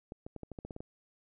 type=clicks; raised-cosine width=2 ms; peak=-29 dBFS; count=10; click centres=0.121 / 0.265 / 0.363 / 0.433 / 0.517 / 0.588 / 0.65 / 0.708 / 0.764 / 0.805 s; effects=none